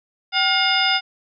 harmonic tone with a mistuned harmonic, 713 Hz, F5, 36 cents sharp, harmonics 1 / 2 / 3 / 4 / 5 / 7, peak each -23 / -23 / -23 / -23 / -23 / -23 dBFS, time 0.32-1.01 s, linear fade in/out 50 ms, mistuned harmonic 1, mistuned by +130 cents, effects none

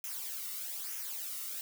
blue noise with flanger, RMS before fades -40 dBFS, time 0.04-1.61 s, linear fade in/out 0 ms, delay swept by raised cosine 0.23 to 1.23 ms, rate 1.1 Hz, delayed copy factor -0.65, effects none

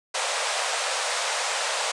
pink band-pass noise, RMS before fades -27 dBFS, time 0.14-1.92 s, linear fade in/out 10 ms, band 510 to 9400 Hz, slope 48 dB/octave, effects resampled to 24000 Hz

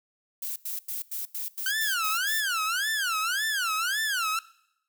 violet noise bursts, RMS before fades -33 dBFS, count 9, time 0.42-2.408 s, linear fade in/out 5 ms, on 140 ms, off 91 ms
sawtooth tone with vibrato, 1500 Hz, F#6, 23 cents sharp, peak -22 dBFS, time 1.66-4.39 s, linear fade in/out 2 ms, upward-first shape sine, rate 1.8 Hz, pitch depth 290 cents each way
effects noise-tail reverb RT60 0.8 s tail -21 dB re dry

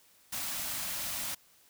white band-stop noise, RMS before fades -36 dBFS, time 0.32-1.35 s, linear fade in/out 10 ms, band 330 to 540 Hz, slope 96 dB/octave, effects white hiss -63 dBFS RMS until 1.69 s

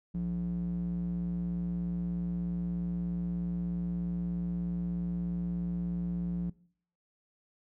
square tone with band-pass filter, 58.4 Hz, A#1, 4 cents sharp, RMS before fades -33 dBFS, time 0.14-6.5 s, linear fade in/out 5 ms, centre 180 Hz, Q 4.4, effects noise-tail reverb RT60 0.6 s tail -23 dB re dry

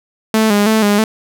sawtooth tone with vibrato, 212.2 Hz, G#3, 38 cents sharp, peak -6 dBFS, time 0.34-1.04 s, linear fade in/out 2 ms, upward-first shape square, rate 3.1 Hz, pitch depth 59 cents each way, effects none

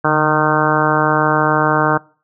harmonic tone with a mistuned harmonic, 153.7 Hz, D#3, 21 cents flat, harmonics 1 / 2 / 3 / 4 / 5 / 6 / 7 / 8 / 9 / 10, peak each -21 / -21 / -21 / -21 / -21 / -21 / -21 / -21 / -21 / -21 dBFS, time 0.04-1.98 s, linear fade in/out 10 ms, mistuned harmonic 1, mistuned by -57 cents, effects noise-tail reverb RT60 0.4 s tail -23 dB re dry

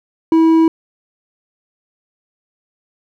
sine tone with hard clipping, 324.8 Hz, E4, 26 cents flat, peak -9 dBFS, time 0.32-0.68 s, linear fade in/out 2 ms, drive 5 dB, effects none

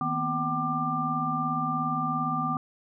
sine tone cluster, 158.2 / 234.4 / 251.6 / 763 / 1190 Hz, D#3 / A#3 / B3 / G5 / D6, +29 / +10 / +32 / -47 / +22 cents, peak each -33 / -37 / -33 / -33 / -28 dBFS, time 0.01-2.57 s, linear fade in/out 2 ms, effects none

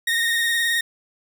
30% pulse tone with vibrato, 1856 Hz, A#6, 8 cents flat, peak -16 dBFS, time 0.07-0.81 s, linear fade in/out 5 ms, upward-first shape sine, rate 19 Hz, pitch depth 31 cents each way, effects none

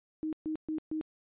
sine tone bursts, 312.6 Hz, D#4, 8 cents sharp, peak -31 dBFS, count 4, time 0.23-1.012 s, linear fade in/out 0 ms, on 98 ms, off 130 ms, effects resampled to 8000 Hz

